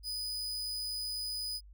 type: tone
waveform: 40% pulse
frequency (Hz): 4978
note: D#8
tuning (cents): 0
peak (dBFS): -34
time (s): 0.03-1.61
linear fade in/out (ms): 50
effects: added 50 Hz sine -51 dBFS peak until 1.73 s